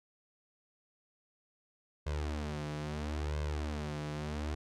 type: tone with flanger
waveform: sawtooth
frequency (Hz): 74.8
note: D2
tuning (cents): +32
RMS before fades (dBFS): -37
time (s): 2.06-4.55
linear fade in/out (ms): 10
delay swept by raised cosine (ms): 1.9 to 6.1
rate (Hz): 0.75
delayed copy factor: +0.85
effects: low-pass 7000 Hz 12 dB/octave